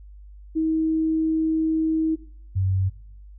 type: tone pair in turn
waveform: sine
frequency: 318.7 / 94.99 Hz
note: D#4 / F#2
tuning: +42 / +46 cents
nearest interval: octave + major sixth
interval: 2096 cents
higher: first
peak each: -19 dBFS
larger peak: neither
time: 0.55-2.16 / 2.55-2.9 s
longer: first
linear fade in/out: 20 ms
effects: noise-tail reverb RT60 0.6 s tail -18 dB re dry + added 50 Hz sine -41 dBFS peak until 3.38 s